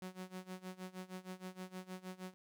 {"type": "tone with tremolo", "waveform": "sawtooth", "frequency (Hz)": 185, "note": "F#3", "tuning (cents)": 0, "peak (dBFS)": -39, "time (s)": [0.02, 2.34], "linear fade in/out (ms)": 0, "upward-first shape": "sine", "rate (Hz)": 6.4, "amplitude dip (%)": 90, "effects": []}